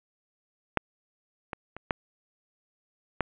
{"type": "clicks", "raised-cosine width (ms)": 0.5, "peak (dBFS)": [-7, -18, -24, -10, -9], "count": 5, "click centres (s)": [0.773, 1.532, 1.766, 1.908, 3.207], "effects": ["resampled to 8000 Hz", "8-bit"]}